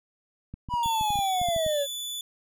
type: clicks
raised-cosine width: 5 ms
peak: -25 dBFS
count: 12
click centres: 0.54 / 0.688 / 0.739 / 0.86 / 1.011 / 1.105 / 1.157 / 1.19 / 1.415 / 1.487 / 1.563 / 1.664 s
type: linear sweep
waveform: triangle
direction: down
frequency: 987.8 to 550 Hz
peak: -22 dBFS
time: 0.69-1.87 s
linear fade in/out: 50 ms
type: tone with pitch glide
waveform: sawtooth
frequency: 3421 to 3473 Hz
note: A7 to A7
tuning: -49 to -23 cents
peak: -29 dBFS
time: 0.83-2.21 s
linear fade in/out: 2 ms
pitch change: +26 cents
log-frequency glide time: 1.11-1.93 s
effects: none